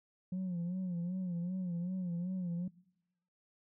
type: tone with vibrato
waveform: sine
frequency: 178.9 Hz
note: F3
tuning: 42 cents sharp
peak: -32 dBFS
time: 0.32-2.68 s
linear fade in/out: 5 ms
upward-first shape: sine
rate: 2.6 Hz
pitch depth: 86 cents each way
effects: noise-tail reverb RT60 1.0 s tail -26 dB re dry + tanh soft clip ceiling -33 dBFS